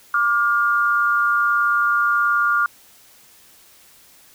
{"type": "tone pair together", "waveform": "sine", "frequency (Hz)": [1176, 1414.6], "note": ["D6", "F6"], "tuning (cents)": [2, 22], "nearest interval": "minor third", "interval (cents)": 320, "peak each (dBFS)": [-19, -17], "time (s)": [0.14, 2.66], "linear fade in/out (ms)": 2, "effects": ["white hiss -50 dBFS RMS until 4.34 s"]}